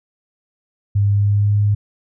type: tone with pitch glide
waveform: sine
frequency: 101.2 to 103.21 Hz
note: G#2 to G#2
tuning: -44 to -10 cents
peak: -12 dBFS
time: 0.95-1.75 s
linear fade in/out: 10 ms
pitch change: +34 cents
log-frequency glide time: 1.08-1.56 s
effects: none